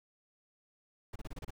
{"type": "noise bursts", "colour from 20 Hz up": "brown", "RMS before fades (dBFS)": -41, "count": 7, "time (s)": [1.13, 1.506], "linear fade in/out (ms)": 5, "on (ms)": 28, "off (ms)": 30, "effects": []}